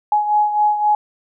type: beating tone pair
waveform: sine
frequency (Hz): 839 / 842.8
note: G#5 / G#5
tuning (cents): +17 / +25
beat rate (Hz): 3.8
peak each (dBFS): -14 / -21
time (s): 0.12-0.95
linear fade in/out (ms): 2
effects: none